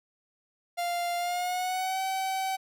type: tone with pitch glide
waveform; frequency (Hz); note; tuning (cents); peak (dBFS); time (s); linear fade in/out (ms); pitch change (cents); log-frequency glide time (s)
45% pulse; 697 to 764.5; F5 to G5; -4 to -44; -28; 0.77-2.57; 20; +160; 1.17-2.01
effects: none